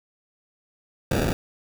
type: noise with sample-and-hold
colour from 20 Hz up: blue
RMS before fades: -23 dBFS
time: 1.11-1.33 s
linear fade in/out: 2 ms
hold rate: 1050 Hz
effects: none